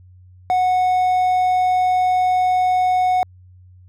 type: tone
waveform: triangle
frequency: 735 Hz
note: F#5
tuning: 12 cents flat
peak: -12 dBFS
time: 0.5-3.23 s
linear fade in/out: 0 ms
effects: added 91 Hz sine -43 dBFS peak until 3.88 s